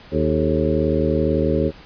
harmonic tone with a mistuned harmonic, 77.78 Hz, D#2, in tune, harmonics 1 / 2 / 3 / 4 / 5 / 6 / 7, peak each -24 / -24 / -24 / -24 / -24 / -24 / -24 dBFS, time 0.11-1.72 s, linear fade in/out 50 ms, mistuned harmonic 6, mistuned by -100 cents, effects pink hiss -44 dBFS RMS until 1.85 s + resampled to 11025 Hz

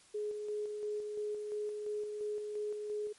sine tone with tremolo, 420 Hz, G#4, 19 cents sharp, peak -34 dBFS, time 0.14-3.13 s, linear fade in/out 10 ms, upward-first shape square, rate 2.9 Hz, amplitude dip 35%, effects white hiss -62 dBFS RMS until 3.18 s + MP3 48 kbps

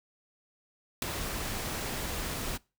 pink noise with ADSR envelope, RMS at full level -25 dBFS, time 1.02-2.58 s, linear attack 3 ms, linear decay 10 ms, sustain -10 dB, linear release 20 ms, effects noise-tail reverb RT60 0.3 s tail -24 dB re dry

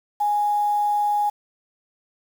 sine tone with quantisation, 829 Hz, G#5, 3 cents flat, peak -18 dBFS, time 0.2-1.3 s, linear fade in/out 10 ms, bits 7, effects none

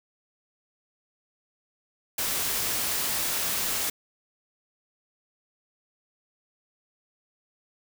white noise, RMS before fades -28 dBFS, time 2.18-3.9 s, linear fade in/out 5 ms, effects none

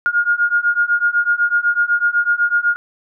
sine beating tone pair, 1419 / 1427 Hz, F6 / F6, +27 / +37 cents, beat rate 8 Hz, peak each -17 / -16 dBFS, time 0.06-2.76 s, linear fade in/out 0 ms, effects none

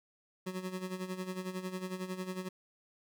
25% pulse tone with tremolo, 185 Hz, F#3, in tune, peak -31 dBFS, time 0.46-2.49 s, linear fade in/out 10 ms, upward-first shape sine, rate 11 Hz, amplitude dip 70%, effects none

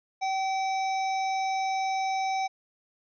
harmonic tone, 767 Hz, G5, 38 cents flat, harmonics 1 / 3 / 5 / 7 / 8, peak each -26 / -36 / -43 / -44 / -46 dBFS, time 0.21-2.48 s, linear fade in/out 20 ms, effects none

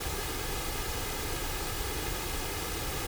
pink noise with comb filter, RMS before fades -34 dBFS, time 0-3.07 s, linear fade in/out 10 ms, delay 2.4 ms, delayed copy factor +0.55, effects none

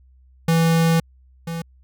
square tone pair in turn, 164.81 / 166.34 Hz, E3 / E3, 0 / +16 cents, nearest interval unison, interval 16 cents, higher second, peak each -15 / -26 dBFS, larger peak first, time 0.48-1 / 1.47-1.62 s, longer first, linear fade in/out 5 ms, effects added 64 Hz sine -49 dBFS peak until 1.83 s

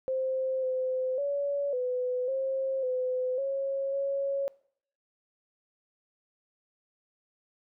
sine tone with pitch steps, 523 / 515 / 567 / 501 / 533 / 508 / 546 / 553 Hz, C5 / C5 / C#5 / B4 / C5 / B4 / C#5 / C#5, -1 / -28 / +39 / +25 / +32 / +49 / -26 / -4 cents, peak -27 dBFS, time 0.08-4.48 s, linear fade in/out 0 ms, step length 550 ms, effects noise-tail reverb RT60 0.6 s tail -22 dB re dry

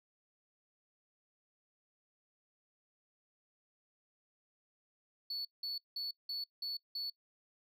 sine tone bursts, 4435 Hz, C#8, in tune, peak -34 dBFS, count 6, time 5.3-7.1 s, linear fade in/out 5 ms, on 150 ms, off 180 ms, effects noise-tail reverb RT60 0.1 s tail -25 dB re dry + tanh soft clip ceiling -36 dBFS

